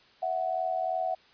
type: tone pair together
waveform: sine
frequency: 657 / 740 Hz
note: E5 / F#5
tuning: -6 / 0 cents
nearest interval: major second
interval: 206 cents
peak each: -31 / -29 dBFS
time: 0.22-1.15 s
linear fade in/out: 10 ms
effects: white hiss -59 dBFS RMS until 1.33 s + resampled to 11025 Hz

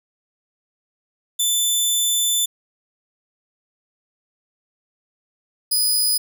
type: tone pair in turn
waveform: 15% pulse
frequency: 3520 / 4978 Hz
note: A7 / D#8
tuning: 0 / 0 cents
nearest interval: tritone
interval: 600 cents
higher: second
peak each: -10 dBFS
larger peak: neither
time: 1.39-2.46 / 5.71-6.18 s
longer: first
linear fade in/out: 10 ms
effects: none

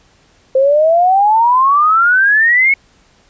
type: exponential sweep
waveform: sine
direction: up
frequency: 519 to 2217 Hz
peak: -7 dBFS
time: 0.55-2.74 s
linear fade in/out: 5 ms
effects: pink hiss -51 dBFS RMS until 3.29 s + resampled to 16000 Hz

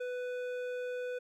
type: tone with hard clipping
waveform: triangle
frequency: 496.7 Hz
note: B4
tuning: 10 cents sharp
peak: -37 dBFS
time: 0-1.19 s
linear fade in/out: 10 ms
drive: 14 dB
effects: none

